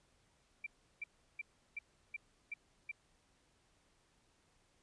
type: tone bursts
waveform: sine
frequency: 2344 Hz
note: D7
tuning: 4 cents flat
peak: -39 dBFS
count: 7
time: 0.64-2.915 s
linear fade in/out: 5 ms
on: 25 ms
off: 350 ms
effects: pink hiss -73 dBFS RMS until 4.82 s + resampled to 22050 Hz